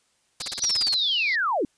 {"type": "noise bursts", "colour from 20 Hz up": "white", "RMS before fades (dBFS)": -29, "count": 10, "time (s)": [0.4, 0.945], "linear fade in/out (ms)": 5, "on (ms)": 23, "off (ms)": 35}
{"type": "band-pass noise", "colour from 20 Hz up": "pink", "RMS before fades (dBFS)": -35, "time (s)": [0.4, 1.36], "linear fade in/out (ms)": 10, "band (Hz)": [3800, 5000], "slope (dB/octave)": 96}
{"type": "linear sweep", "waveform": "sine", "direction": "down", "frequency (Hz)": [5920, 239.7], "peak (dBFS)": -21, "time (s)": [0.62, 1.65], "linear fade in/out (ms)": 2}
{"effects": ["white hiss -67 dBFS RMS until 1.77 s", "resampled to 22050 Hz"]}